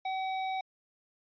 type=tone; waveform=square; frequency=760 Hz; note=F#5; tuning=46 cents sharp; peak=-32 dBFS; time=0.05-0.61 s; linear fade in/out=5 ms; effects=resampled to 11025 Hz